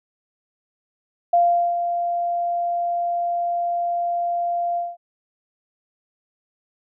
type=tone with ADSR envelope; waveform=sine; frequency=694 Hz; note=F5; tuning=11 cents flat; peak=-12 dBFS; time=1.33-4.97 s; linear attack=6 ms; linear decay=410 ms; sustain=-8 dB; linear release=200 ms; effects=none